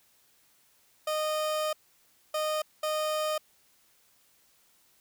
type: tone bursts at uneven times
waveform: 30% pulse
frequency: 616 Hz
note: D#5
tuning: 17 cents flat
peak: -25 dBFS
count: 3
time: 1.07-1.73 / 2.34-2.62 / 2.83-3.38 s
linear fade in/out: 5 ms
effects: white hiss -65 dBFS RMS until 5 s